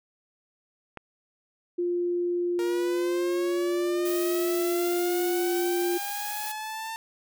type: click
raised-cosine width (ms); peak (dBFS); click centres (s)
0.5; -23; 0.973
type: tone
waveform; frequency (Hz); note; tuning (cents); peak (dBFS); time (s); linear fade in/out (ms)
sine; 350.9; F4; +8; -24; 1.78-5.98; 10
type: linear sweep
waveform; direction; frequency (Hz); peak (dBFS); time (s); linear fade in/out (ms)
sawtooth; up; 466.2 to 899; -29; 2.59-6.96; 0
type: noise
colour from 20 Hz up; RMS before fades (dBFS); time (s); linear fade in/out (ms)
blue; -36; 4.05-6.52; 5
effects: none